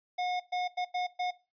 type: tone bursts at uneven times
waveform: square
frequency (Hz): 723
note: F#5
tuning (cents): -40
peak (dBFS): -30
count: 5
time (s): 0.18-0.4 / 0.52-0.68 / 0.77-0.85 / 0.94-1.07 / 1.19-1.31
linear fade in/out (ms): 10
effects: noise-tail reverb RT60 0.3 s tail -19 dB re dry + resampled to 11025 Hz